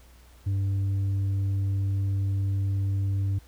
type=tone with tanh clipping; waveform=triangle; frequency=98 Hz; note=G2; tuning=in tune; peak=-24 dBFS; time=0.46-3.39 s; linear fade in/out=10 ms; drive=8 dB; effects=added 61 Hz sine -51 dBFS peak until 3.47 s + pink hiss -58 dBFS RMS until 3.47 s